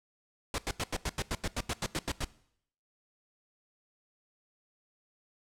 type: noise bursts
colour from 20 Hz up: pink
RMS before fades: -32 dBFS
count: 14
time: 0.54-2.246 s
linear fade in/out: 2 ms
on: 42 ms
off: 86 ms
effects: noise-tail reverb RT60 0.7 s tail -20 dB re dry + low-pass 9000 Hz 12 dB/octave